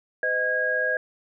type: tone cluster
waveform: sine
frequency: 509 / 624 / 1639 Hz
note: C5 / D#5 / G#6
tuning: -48 / +5 / -23 cents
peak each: -29 / -29 / -23 dBFS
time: 0.23-0.97 s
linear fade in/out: 2 ms
effects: none